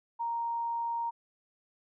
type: tone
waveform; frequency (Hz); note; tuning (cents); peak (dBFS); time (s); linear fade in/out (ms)
sine; 932.3; A#5; 0; -30; 0.19-1.11; 20
effects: none